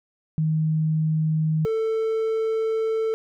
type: tone pair in turn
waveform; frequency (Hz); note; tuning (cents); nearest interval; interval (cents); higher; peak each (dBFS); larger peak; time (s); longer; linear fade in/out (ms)
sine / triangle; 157 / 444.1; D#3 / A4; +16 / +16; octave + tritone; 1800; second; -19; neither; 0.38-1.65 / 1.65-3.14; second; 0
effects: none